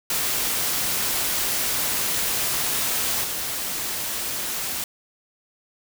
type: noise with level steps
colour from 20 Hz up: white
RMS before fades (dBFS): -24 / -28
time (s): 0.1-4.84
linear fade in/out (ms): 2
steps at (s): 3.23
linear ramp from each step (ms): 20
effects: none